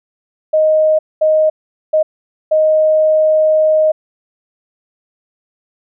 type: tone bursts at uneven times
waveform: sine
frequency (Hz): 623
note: D#5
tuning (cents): +2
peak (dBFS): -8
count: 4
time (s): 0.53-0.99 / 1.21-1.5 / 1.93-2.03 / 2.51-3.92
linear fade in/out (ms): 10
effects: none